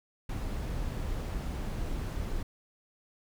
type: noise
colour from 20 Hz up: brown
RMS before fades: -34 dBFS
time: 0.29-2.43 s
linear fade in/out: 5 ms
effects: none